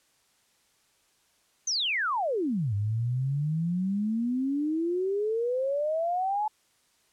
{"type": "exponential two-way sweep", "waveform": "sine", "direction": "down then up", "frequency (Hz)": [6420, 99.3, 867], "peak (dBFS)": -25, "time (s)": [1.67, 6.48], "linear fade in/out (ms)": 5, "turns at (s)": 2.74, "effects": ["white hiss -67 dBFS RMS until 7.12 s", "low-pass 10000 Hz 12 dB/octave"]}